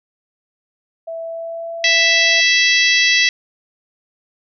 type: tone with pitch glide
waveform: sine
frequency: 659.3 to 668.9 Hz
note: E5 to E5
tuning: 0 to +25 cents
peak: -24 dBFS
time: 1.07-2.41 s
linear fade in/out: 10 ms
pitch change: +25 cents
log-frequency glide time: 1.21-1.73 s
type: harmonic tone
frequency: 659.3 Hz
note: E5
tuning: in tune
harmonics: 3 / 4 / 5 / 6 / 7 / 8 / 9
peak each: -15 / -17 / -19 / -21 / -22 / -23 / -24 dBFS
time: 1.84-3.29 s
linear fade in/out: 2 ms
effects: none